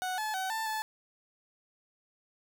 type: tone with pitch steps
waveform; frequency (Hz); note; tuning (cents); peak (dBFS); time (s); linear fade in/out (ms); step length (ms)
30% pulse; 740 / 861 / 757 / 888 / 870; F#5 / A5 / F#5 / A5 / A5; 0 / -38 / +39 / +16 / -20; -29; 0.02-0.82; 0; 160
effects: none